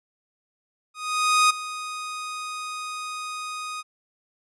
sawtooth tone with ADSR envelope, 1244.5 Hz, D#6, in tune, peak -11 dBFS, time 0.94-3.83 s, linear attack 560 ms, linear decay 11 ms, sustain -16 dB, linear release 33 ms, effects resampled to 24000 Hz

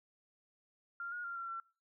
sine tone with pitch steps, 1390 / 1440 / 1387 / 1366 / 1350 Hz, F6 / F#6 / F6 / F6 / E6, -9 / -47 / -12 / -39 / +41 cents, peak -39 dBFS, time 1-1.6 s, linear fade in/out 2 ms, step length 120 ms, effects noise-tail reverb RT60 0.4 s tail -25 dB re dry

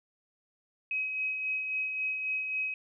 sine tone with tremolo, 2540 Hz, D#7, 35 cents sharp, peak -28 dBFS, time 0.91-2.74 s, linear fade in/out 2 ms, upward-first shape sine, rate 3.7 Hz, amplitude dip 40%, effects none

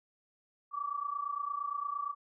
sine tone pair together, 1141.3 / 1170 Hz, D6 / D6, -50 / -7 cents, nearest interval unison, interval 43 cents, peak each -36 / -37 dBFS, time 0.71-2.15 s, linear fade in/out 50 ms, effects none

